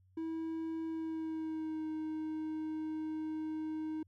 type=tone with pitch glide; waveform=triangle; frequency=324.1 to 312.5 Hz; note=E4 to D#4; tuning=-29 to +8 cents; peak=-34 dBFS; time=0.17-4.03 s; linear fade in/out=5 ms; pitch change=-63 cents; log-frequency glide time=0.86-1.88 s; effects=added 93 Hz sine -64 dBFS peak until 4.07 s